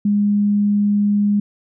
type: tone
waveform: sine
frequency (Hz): 205.2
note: G#3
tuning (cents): -21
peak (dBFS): -13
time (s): 0.05-1.4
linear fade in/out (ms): 5
effects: none